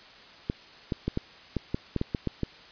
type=clicks; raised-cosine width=3 ms; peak=-14 dBFS; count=11; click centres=0.499 / 0.922 / 1.08 / 1.174 / 1.567 / 1.745 / 1.963 / 2.014 / 2.148 / 2.273 / 2.433 s; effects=white hiss -50 dBFS RMS until 2.71 s + resampled to 11025 Hz